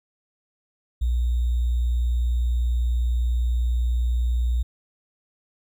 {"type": "tone with sample-and-hold", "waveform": "sine", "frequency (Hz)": 60.1, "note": "B1", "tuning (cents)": -46, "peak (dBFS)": -19, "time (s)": [1.01, 4.63], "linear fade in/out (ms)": 10, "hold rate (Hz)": 3675, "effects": []}